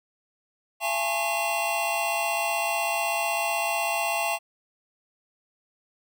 square tone cluster, 679 / 826 / 882 / 1089 / 2730 Hz, F5 / G#5 / A5 / C#6 / F7, -49 / -10 / +4 / -31 / -40 cents, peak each -30 / -31 / -36 / -35 / -30 dBFS, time 0.8-4.39 s, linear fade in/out 50 ms, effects none

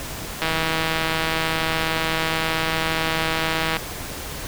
click train, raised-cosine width 0.3 ms, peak -6 dBFS, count 540, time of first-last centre 0.42-3.768 s, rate 161 Hz, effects pink hiss -32 dBFS RMS until 4.47 s

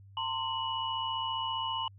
sine tone cluster, 908 / 1043 / 2935 Hz, A#5 / C6 / F#7, -46 / -6 / -15 cents, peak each -35 / -36 / -35 dBFS, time 0.17-1.88 s, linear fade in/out 2 ms, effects added 98 Hz sine -51 dBFS peak until 1.98 s

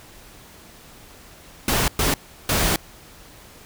pink noise bursts at uneven times, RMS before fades -20 dBFS, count 3, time 1.68-1.88 / 1.99-2.14 / 2.49-2.76 s, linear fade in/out 2 ms, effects pink hiss -46 dBFS RMS until 3.65 s

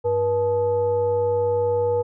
sine tone with frequency modulation, 482.2 Hz, B4, 41 cents flat, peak -18 dBFS, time 0.04-2.03 s, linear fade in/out 20 ms, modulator 384 Hz, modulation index 0.54, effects none

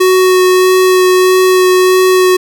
square tone with vibrato, 370 Hz, F#4, in tune, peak -6 dBFS, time 0-2.37 s, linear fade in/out 10 ms, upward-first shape sine, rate 1.6 Hz, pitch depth 10 cents each way, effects none

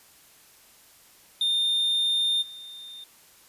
triangle tone with level steps, 3627 Hz, A#7, 48 cents flat, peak -20 / -38 dBFS, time 1.41-3.04 s, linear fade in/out 2 ms, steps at 2.41 s, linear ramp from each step 20 ms, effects white hiss -55 dBFS RMS until 3.48 s + resampled to 32000 Hz

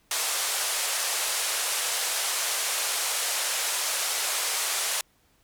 white band-pass noise, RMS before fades -28 dBFS, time 0.11-5.01 s, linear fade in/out 2 ms, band 500 to 11000 Hz, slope 24 dB/octave, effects pink hiss -65 dBFS RMS until 5.43 s

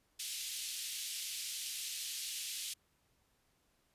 pink band-pass noise, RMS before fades -42 dBFS, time 0.19-2.74 s, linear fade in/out 10 ms, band 2900 to 13000 Hz, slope 24 dB/octave, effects pink hiss -75 dBFS RMS until 3.94 s + resampled to 32000 Hz

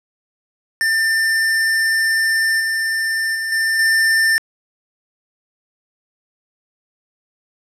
square tone with level steps, 1792 Hz, A6, 31 cents sharp, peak -15 / -18 / -21 / -16 / -13 dBFS, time 0.81-4.38 s, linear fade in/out 0 ms, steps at 2.6 / 3.35 / 3.52 / 3.79 s, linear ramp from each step 2 ms, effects low-pass 12000 Hz 12 dB/octave + 9-bit

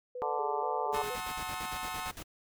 sine tone with vibrato, 456.3 Hz, A#4, 37 cents flat, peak -37 dBFS, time 0.15-1.16 s, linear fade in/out 5 ms, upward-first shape square, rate 2.1 Hz, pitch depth 150 cents each way
harmonic tone, 146.83 Hz, D3, in tune, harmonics 3 / 4 / 5 / 6 / 7 / 8, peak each -38 / -41 / -37 / -34 / -40 / -40 dBFS, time 0.22-1.02 s, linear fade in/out 0 ms
pink noise with tremolo, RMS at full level -43 dBFS, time 0.92-2.24 s, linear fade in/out 20 ms, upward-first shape square, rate 8.8 Hz, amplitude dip 80%
sawtooth chord, F# diminished seventh, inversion none, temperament just, 740 / 888 / 1065.6 / 1278.7 Hz, F#5 / A5 / C6 / Eb6, 0 / +16 / +31 / +47 cents, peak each -38 dBFS, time 0.94-2.11 s, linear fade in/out 5 ms
effects none

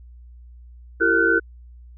sine tone cluster, 337.2 / 390.2 / 456.5 / 1418 / 1510 Hz, E4 / G4 / A#4 / F6 / F#6, +39 / -8 / -36 / +26 / +35 cents, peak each -22 / -26 / -23 / -23 / -18 dBFS, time 1-1.4 s, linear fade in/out 20 ms, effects added 60 Hz sine -41 dBFS peak until 1.97 s

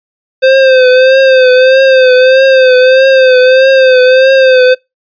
square tone with vibrato, 520 Hz, C5, 11 cents flat, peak -3 dBFS, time 0.42-4.75 s, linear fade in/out 20 ms, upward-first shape triangle, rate 1.6 Hz, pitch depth 57 cents each way, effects noise-tail reverb RT60 0.2 s tail -25 dB re dry + resampled to 11025 Hz

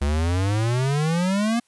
square exponential sweep, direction up, 69.3 to 240 Hz, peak -20 dBFS, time 0.01-1.6 s, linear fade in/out 10 ms, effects white hiss -65 dBFS RMS until 1.67 s + resampled to 24000 Hz

